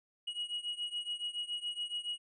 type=beating tone pair; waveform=triangle; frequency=2900 / 2907.1 Hz; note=F#7 / F#7; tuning=-35 / -31 cents; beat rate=7.1 Hz; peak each=-37 / -39 dBFS; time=0.27-2.18 s; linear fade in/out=10 ms; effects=resampled to 24000 Hz